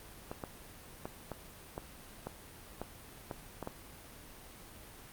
clicks, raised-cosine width 1 ms, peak -24 dBFS, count 10, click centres 0.315 / 0.438 / 1.055 / 1.317 / 1.779 / 2.27 / 2.816 / 3.312 / 3.627 / 3.674 s, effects pink hiss -52 dBFS RMS until 5.12 s + Opus 32 kbps

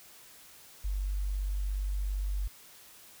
sine tone, 48.68 Hz, G1, 11 cents flat, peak -29 dBFS, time 0.84-2.48 s, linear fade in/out 10 ms, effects white hiss -54 dBFS RMS until 3.2 s

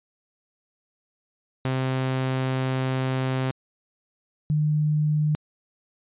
sawtooth / sine tone pair in turn, 130.81 / 151.43 Hz, C3 / D#3, 0 / -47 cents, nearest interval minor third, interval 253 cents, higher second, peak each -19 dBFS, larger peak neither, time 1.65-3.51 / 4.5-5.35 s, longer first, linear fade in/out 0 ms, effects resampled to 8000 Hz

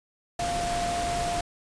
sine tone in noise, 697 Hz, F5, 4 cents flat, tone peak -27 dBFS, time 0.39-1.41 s, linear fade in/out 5 ms, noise pink, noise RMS -32 dBFS, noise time 0.39-1.41 s, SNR +2 dB, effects resampled to 22050 Hz

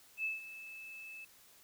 sine tone with ADSR envelope, 2617 Hz, E7, 13 cents flat, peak -32 dBFS, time 0.17-1.25 s, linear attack 72 ms, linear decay 160 ms, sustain -14 dB, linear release 9 ms, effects white hiss -62 dBFS RMS until 1.63 s

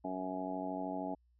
harmonic tone, 93 Hz, F#2, 9 cents sharp, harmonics 2 / 3 / 4 / 5 / 6 / 7 / 8 / 9, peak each -46 / -40 / -50 / -49 / -52 / -42 / -49 / -43 dBFS, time 0.04-1.15 s, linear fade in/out 10 ms, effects added 60 Hz sine -67 dBFS peak until 1.39 s

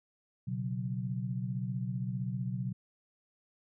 sine chord, B suspended second, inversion none, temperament just, 123.47 / 138.9 / 185.21 Hz, B2 / C#3 / F#3, 0 / +4 / +2 cents, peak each -35 / -39 / -37 dBFS, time 0.47-2.73 s, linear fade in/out 10 ms, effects none

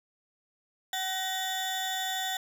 35% pulse tone cluster, 754 / 1879 / 3490 Hz, F#5 / A#6 / A7, +32 / +13 / -15 cents, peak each -32 / -35 / -32 dBFS, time 0.93-2.37 s, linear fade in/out 2 ms, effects none

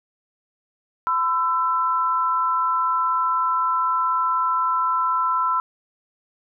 sine tone pair together, 1012.9 / 1332 Hz, B5 / E6, +43 / +18 cents, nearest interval perfect fourth, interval 475 cents, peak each -21 dBFS, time 1.07-5.6 s, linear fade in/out 0 ms, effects none

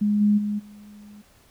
sine tone with level steps, 207.7 Hz, G#3, in tune, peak -18 / -15 / -23 / -42 dBFS, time 0.01-1.22 s, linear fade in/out 10 ms, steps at 0.2 / 0.37 / 0.58 s, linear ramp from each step 20 ms, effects pink hiss -57 dBFS RMS until 1.5 s

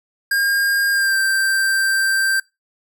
square tone with pitch glide, 1613 to 1569.8 Hz, G6 to G6, +49 to +2 cents, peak -16 dBFS, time 0.31-2.4 s, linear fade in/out 5 ms, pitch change -47 cents, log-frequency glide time 0.92-1.17 s, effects noise-tail reverb RT60 0.2 s tail -21 dB re dry

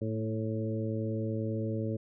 harmonic tone with a mistuned harmonic, 110 Hz, A2, in tune, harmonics 1 / 2 / 3 / 4 / 5, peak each -33 / -36 / -38 / -39 / -40 dBFS, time 0.01-1.97 s, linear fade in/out 10 ms, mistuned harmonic 2, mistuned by +17 cents, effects none

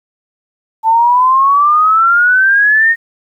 sine exponential sweep, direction up, 880 to 1864.7 Hz, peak -6 dBFS, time 0.83-2.96 s, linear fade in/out 50 ms, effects 8-bit

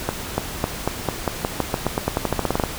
accelerating click train, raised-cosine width 1 ms, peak -5 dBFS, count 21, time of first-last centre 0.09-2.637 s, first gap 290 ms, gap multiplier 0.9, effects pink hiss -31 dBFS RMS until 2.78 s

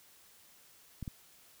clicks, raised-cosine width 5 ms, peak -27 dBFS, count 2, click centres 1.027 / 1.078 s, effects white hiss -61 dBFS RMS until 1.6 s

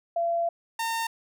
sine / sawtooth tone pair in turn, 680 / 911.6 Hz, F5 / A#5, -46 / -39 cents, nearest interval perfect fourth, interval 507 cents, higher second, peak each -23 dBFS, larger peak neither, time 0.16-0.49 / 0.79-1.07 s, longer first, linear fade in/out 5 ms, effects none

